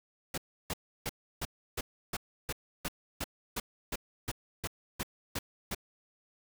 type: noise bursts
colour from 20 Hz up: pink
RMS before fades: -35 dBFS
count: 16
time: 0.34-5.748 s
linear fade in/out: 5 ms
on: 38 ms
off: 320 ms
effects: none